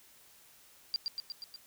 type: tone with echo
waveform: sine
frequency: 4730 Hz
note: D8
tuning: 12 cents sharp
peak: -28 dBFS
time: 0.94-0.96 s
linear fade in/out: 0 ms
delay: 120 ms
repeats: 5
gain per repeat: -3 dB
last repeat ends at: 1.56 s
effects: white hiss -60 dBFS RMS until 1.66 s